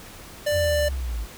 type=tone; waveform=square; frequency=591 Hz; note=D5; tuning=11 cents sharp; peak=-21 dBFS; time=0.46-0.89 s; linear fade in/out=10 ms
type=exponential sweep; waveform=sine; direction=down; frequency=91.2 to 52 Hz; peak=-25 dBFS; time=0.51-1.27 s; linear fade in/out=50 ms
effects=pink hiss -43 dBFS RMS until 1.37 s